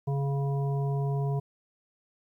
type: harmonic tone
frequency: 139.3 Hz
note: C#3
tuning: 9 cents sharp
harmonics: 1 / 3 / 5 / 7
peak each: -26 / -36 / -40 / -43 dBFS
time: 0.07-1.4 s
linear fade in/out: 10 ms
effects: 11-bit